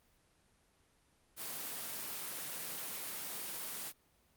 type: high-pass noise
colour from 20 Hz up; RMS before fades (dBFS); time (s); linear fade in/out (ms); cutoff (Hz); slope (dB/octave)
white; -42; 1.36-3.93; 50; 120; 24
effects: pink hiss -71 dBFS RMS until 4.36 s + Opus 24 kbps